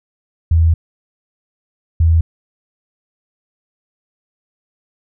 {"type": "tone bursts at uneven times", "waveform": "sine", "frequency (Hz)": 82, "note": "E2", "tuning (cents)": -9, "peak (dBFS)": -8, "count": 2, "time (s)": [[0.51, 0.74], [2, 2.21]], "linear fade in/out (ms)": 5, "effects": []}